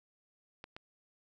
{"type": "clicks", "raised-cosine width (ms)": 0.3, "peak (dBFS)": -29, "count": 2, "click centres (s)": [0.641, 0.765], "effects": []}